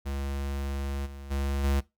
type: tone with level steps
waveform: square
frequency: 69.3 Hz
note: C#2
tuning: in tune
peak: -31 / -41 / -28 / -24 dBFS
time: 0.05-1.81 s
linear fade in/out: 20 ms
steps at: 1.05 / 1.3 / 1.63 s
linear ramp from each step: 20 ms
effects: noise-tail reverb RT60 0.2 s tail -19 dB re dry